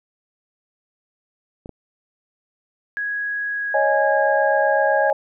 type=clicks; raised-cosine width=2 ms; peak=-22 dBFS; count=2; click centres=1.659 / 1.693 s
type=tone with pitch glide; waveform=sine; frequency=1661.2 to 1640.2 Hz; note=G#6 to G#6; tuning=0 to -22 cents; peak=-22 dBFS; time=2.97-5.1 s; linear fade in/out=0 ms; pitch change=-22 cents; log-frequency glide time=3.48-4.17 s
type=chord; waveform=sine; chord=C# suspended second; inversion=none; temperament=equal; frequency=554.4 / 622.3 / 830.6 Hz; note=C#5 / D#5 / G#5; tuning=0 / 0 / 0 cents; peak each=-20 dBFS; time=3.74-5.13 s; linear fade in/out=5 ms
effects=none